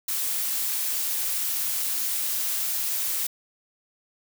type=noise; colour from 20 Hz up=blue; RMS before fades=-27 dBFS; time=0.08-3.27 s; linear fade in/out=5 ms; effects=none